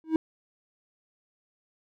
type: tone with exponential growth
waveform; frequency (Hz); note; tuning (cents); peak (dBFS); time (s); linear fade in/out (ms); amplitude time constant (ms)
triangle; 319.3; D#4; +45; -14; 0.04-0.16; 1; 26
effects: none